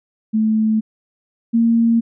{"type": "tone pair in turn", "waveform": "sine", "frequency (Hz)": [218.3, 230.5], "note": ["A3", "A#3"], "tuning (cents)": [-13, -19], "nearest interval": "minor second", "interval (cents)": 94, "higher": "second", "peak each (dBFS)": [-13, -11], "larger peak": "second", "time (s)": [[0.33, 0.81], [1.53, 2.01]], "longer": "neither", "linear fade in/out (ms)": 20, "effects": []}